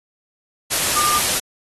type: tone in noise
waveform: sine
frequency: 1200 Hz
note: D6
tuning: 37 cents sharp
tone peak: -19 dBFS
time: 0.95-1.2 s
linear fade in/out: 20 ms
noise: white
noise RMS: -19 dBFS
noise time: 0.7-1.4 s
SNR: -3 dB
effects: AAC 32 kbps